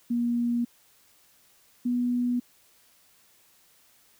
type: tone pair in turn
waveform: sine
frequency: 238.2 / 244.5 Hz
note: A#3 / B3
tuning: +38 / -17 cents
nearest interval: unison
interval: 45 cents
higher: second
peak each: -23 dBFS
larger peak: neither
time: 0.1-0.65 / 1.85-2.4 s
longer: neither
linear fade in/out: 10 ms
effects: white hiss -61 dBFS RMS until 4.19 s